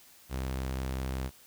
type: tone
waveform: sawtooth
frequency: 65.41 Hz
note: C2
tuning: in tune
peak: -28 dBFS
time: 0.29-1.31 s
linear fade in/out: 50 ms
effects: white hiss -57 dBFS RMS until 1.46 s